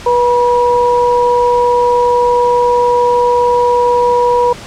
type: tone pair together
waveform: sine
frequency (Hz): 487.4 / 966.4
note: B4 / B5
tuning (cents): -23 / -38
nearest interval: octave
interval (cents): 1185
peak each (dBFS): -10 / -11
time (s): 0.06-4.53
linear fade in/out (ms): 5
effects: pink hiss -30 dBFS RMS until 4.66 s + low-pass 7000 Hz 12 dB/octave